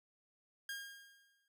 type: tone with exponential decay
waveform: sawtooth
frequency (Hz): 1618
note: G#6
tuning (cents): -46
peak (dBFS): -36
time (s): 0.69-1.48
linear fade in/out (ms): 2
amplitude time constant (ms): 170
effects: none